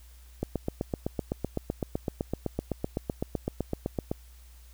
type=click train; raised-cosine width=2 ms; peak=-15 dBFS; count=30; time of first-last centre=0.43-4.115 s; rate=7.87 Hz; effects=added 60 Hz sine -49 dBFS peak until 4.73 s + white hiss -60 dBFS RMS until 4.73 s